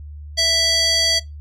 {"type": "tone with band-pass filter", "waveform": "square", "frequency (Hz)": 659.3, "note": "E5", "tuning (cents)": 0, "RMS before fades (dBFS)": -17, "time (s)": [0.37, 1.2], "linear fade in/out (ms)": 20, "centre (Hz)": 4700, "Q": 3.2, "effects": ["noise-tail reverb RT60 0.2 s tail -21 dB re dry", "added 74 Hz sine -32 dBFS peak until 1.4 s"]}